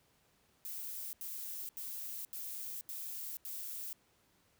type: noise bursts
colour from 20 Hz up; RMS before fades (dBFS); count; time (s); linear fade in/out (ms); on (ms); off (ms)
violet; -43; 6; 0.65-3.93; 0; 480; 80
effects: pink hiss -71 dBFS RMS until 4.59 s + high-pass 60 Hz 12 dB/octave